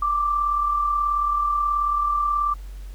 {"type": "tone with amplitude modulation", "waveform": "sine", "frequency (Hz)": 1174.7, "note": "D6", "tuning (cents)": 0, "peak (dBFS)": -17, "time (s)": [0.02, 2.54], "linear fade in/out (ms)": 5, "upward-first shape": "sine", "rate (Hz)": 38.5, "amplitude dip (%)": 45, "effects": ["added 47 Hz sine -33 dBFS peak until 2.94 s", "pink hiss -53 dBFS RMS until 2.94 s"]}